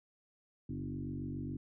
sine tone with frequency modulation, 195.7 Hz, G3, 3 cents flat, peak -37 dBFS, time 0.69-1.57 s, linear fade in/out 5 ms, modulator 47.2 Hz, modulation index 2.6, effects none

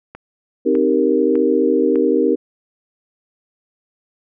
click train, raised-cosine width 0.5 ms, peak -19 dBFS, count 4, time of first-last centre 0.15-1.957 s, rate 1.66 Hz
sine chord, C minor seventh, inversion none, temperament equal, 261.6 / 311.1 / 392 / 466.2 Hz, C4 / Eb4 / G4 / Bb4, 0 / 0 / 0 / 0 cents, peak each -19 / -18 / -18 / -17 dBFS, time 0.65-2.36 s, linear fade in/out 20 ms
effects none

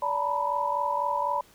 sine tone cluster, 576 / 881 / 945 / 989 Hz, D5 / A5 / A#5 / B5, -34 / +2 / +23 / +2 cents, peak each -32 / -32 / -32 / -27 dBFS, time 0.02-1.41 s, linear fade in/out 5 ms, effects pink hiss -57 dBFS RMS until 1.54 s

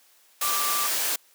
sine tone in noise, 1174.7 Hz, D6, in tune, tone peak -28 dBFS, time 0.42-0.87 s, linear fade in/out 5 ms, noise white, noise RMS -26 dBFS, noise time 0.41-1.16 s, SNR -5 dB, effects white hiss -59 dBFS RMS until 1.34 s + high-pass 400 Hz 12 dB/octave

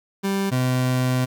30% pulse tone pair in turn, 196 / 127.37 Hz, G3 / C3, 0 / -46 cents, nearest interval perfect fifth, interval 746 cents, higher first, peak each -18 / -16 dBFS, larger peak second, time 0.23-0.51 / 0.51-1.26 s, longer second, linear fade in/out 20 ms, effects 9-bit

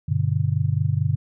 sine chord, G major, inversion none, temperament just, 98 / 122.5 / 147 Hz, G2 / B2 / D3, 0 / -14 / +2 cents, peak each -23 dBFS, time 0.08-1.16 s, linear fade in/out 10 ms, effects none

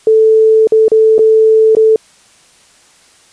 sine tone with dropouts, 440 Hz, A4, in tune, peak -4 dBFS, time 0.07-1.96 s, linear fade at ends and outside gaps 2 ms, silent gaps 0.672-0.721 / 0.882-0.917 / 1.182-1.191 / 1.751-1.768 s, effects white hiss -46 dBFS RMS until 3.32 s + resampled to 22050 Hz

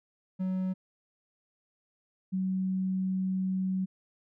triangle / sine tone pair in turn, 186.6 / 188.01 Hz, F#3 / F#3, +15 / +28 cents, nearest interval unison, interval 13 cents, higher second, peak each -26 / -27 dBFS, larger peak first, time 0.39-0.74 / 2.32-3.86 s, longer second, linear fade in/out 20 ms, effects none

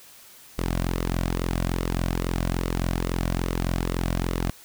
sawtooth tone with flanger, 43.55 Hz, F1, 4 cents flat, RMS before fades -26 dBFS, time 0.58-4.5 s, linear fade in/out 0 ms, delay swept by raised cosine 1.2 to 2.4 ms, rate 2.4 Hz, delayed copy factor -0.5, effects white hiss -49 dBFS RMS until 4.64 s

